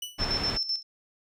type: tone with exponential decay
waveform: sawtooth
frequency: 2960 Hz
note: F#7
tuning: in tune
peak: -27 dBFS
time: 0.02-0.25 s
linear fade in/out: 5 ms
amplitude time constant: 50 ms
type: low-pass noise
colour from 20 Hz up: pink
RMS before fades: -32 dBFS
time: 0.18-0.58 s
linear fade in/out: 20 ms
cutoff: 3400 Hz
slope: 12 dB/octave
type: tone with tremolo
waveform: sine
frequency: 5330 Hz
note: E8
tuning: 18 cents sharp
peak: -25 dBFS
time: 0.18-0.83 s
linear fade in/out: 50 ms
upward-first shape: square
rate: 7.8 Hz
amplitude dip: 65%
effects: none